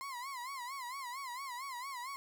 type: tone with vibrato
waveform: 35% pulse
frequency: 1036 Hz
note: C6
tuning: 17 cents flat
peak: -39 dBFS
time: 0.01-2.16 s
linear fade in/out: 0 ms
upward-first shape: sine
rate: 4.4 Hz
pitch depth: 140 cents each way
effects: none